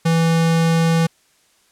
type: tone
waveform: square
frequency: 164.81 Hz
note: E3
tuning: in tune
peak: -14 dBFS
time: 0.05-1.07 s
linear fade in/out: 10 ms
effects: white hiss -58 dBFS RMS until 1.71 s + low-pass 10000 Hz 12 dB/octave